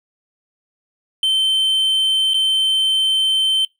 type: tone with dropouts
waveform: triangle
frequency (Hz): 3096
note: G7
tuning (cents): -22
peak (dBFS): -12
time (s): 1.23-3.65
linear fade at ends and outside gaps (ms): 2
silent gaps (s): 2.336-2.342
effects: noise-tail reverb RT60 0.2 s tail -24 dB re dry